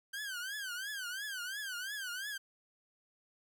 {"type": "tone with vibrato", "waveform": "sawtooth", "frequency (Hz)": 1557, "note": "G6", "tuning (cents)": -12, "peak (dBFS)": -35, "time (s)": [0.13, 2.38], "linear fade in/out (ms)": 10, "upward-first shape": "triangle", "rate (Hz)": 2.9, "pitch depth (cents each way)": 190, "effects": []}